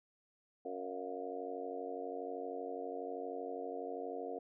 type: harmonic tone with a mistuned harmonic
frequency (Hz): 92.5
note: F#2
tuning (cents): 0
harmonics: 3 / 4 / 5 / 6 / 7 / 8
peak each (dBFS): -48 / -48 / -43 / -50 / -49 / -46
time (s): 0.65-4.39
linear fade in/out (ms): 5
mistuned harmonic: 8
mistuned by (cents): -75
effects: none